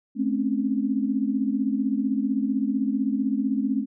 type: tone cluster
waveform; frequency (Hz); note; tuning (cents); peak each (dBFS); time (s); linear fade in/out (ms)
sine; 216.7 / 261 / 276.7; A3 / C4 / C#4; -26 / -4 / -3; -26; 0.15-3.86; 50
effects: none